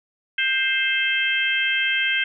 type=harmonic tone; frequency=525 Hz; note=C5; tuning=6 cents sharp; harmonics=3 / 4 / 5 / 6; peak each=-23 / -24 / -25 / -26 dBFS; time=0.38-2.24 s; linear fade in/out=5 ms; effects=none